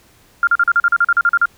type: tone bursts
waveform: sine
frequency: 1396.9 Hz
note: F6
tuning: in tune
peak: -9 dBFS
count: 13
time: 0.43-1.456 s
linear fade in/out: 2 ms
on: 42 ms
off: 40 ms
effects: pink hiss -51 dBFS RMS until 1.57 s